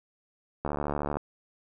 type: click train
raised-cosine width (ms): 1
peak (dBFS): -16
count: 39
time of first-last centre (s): 0.65-1.17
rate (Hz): 73.1
effects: none